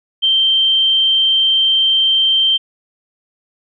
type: tone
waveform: sine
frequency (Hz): 3136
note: G7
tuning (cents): 0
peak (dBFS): -10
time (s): 0.22-2.58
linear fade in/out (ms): 20
effects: none